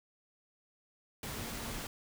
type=tone in noise; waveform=sine; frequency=230 Hz; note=A#3; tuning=23 cents flat; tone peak=-47 dBFS; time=1.34-1.78 s; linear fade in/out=2 ms; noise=pink; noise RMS=-41 dBFS; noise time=1.23-1.87 s; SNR=-9 dB; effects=none